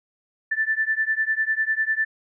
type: beating tone pair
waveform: sine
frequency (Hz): 1760 / 1770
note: A6 / A6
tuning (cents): 0 / +10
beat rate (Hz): 10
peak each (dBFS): -23 / -24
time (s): 0.51-2.05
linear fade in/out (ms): 10
effects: none